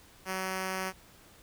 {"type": "tone", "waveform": "5% pulse", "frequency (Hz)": 188.3, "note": "F#3", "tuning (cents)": 31, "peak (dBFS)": -21, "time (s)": [0.25, 0.93], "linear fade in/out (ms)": 50, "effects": ["pink hiss -57 dBFS RMS until 1.42 s"]}